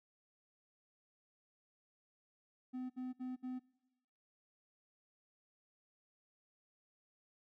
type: tone bursts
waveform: triangle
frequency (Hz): 254.3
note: C4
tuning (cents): -49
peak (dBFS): -38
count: 4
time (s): 2.73-3.596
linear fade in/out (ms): 20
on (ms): 170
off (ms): 62
effects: noise-tail reverb RT60 1.0 s tail -22 dB re dry